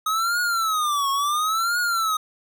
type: tone with vibrato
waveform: square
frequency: 1259 Hz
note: D#6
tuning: 20 cents sharp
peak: -21 dBFS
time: 0.06-2.17 s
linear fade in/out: 5 ms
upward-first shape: triangle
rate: 0.72 Hz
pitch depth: 250 cents each way
effects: none